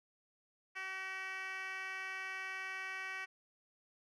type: tone with band-pass filter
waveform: 10% pulse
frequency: 379.9 Hz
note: F#4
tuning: 46 cents sharp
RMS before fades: -43 dBFS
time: 0.75-3.26 s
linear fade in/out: 20 ms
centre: 2100 Hz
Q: 2
effects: none